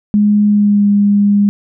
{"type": "tone with pitch glide", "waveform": "sine", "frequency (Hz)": [207.7, 203.4], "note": ["G#3", "G#3"], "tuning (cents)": [0, -36], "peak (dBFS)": -7, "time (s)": [0.14, 1.49], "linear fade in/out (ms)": 0, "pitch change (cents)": -36, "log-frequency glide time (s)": [0.47, 0.87], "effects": []}